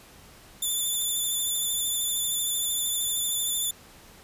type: tone with vibrato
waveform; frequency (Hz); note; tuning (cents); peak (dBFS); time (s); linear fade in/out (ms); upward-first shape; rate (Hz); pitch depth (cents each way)
5% pulse; 3520; A7; 0; -18; 0.62-3.71; 5; sine; 13; 32
effects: pink hiss -51 dBFS RMS until 4.23 s + resampled to 32000 Hz